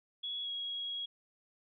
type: tone with pitch glide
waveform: sine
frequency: 3362 to 3310 Hz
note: G#7 to G#7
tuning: +20 to -6 cents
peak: -36 dBFS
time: 0.23-1.06 s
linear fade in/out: 10 ms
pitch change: -26 cents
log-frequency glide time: 0.43-0.48 s
effects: none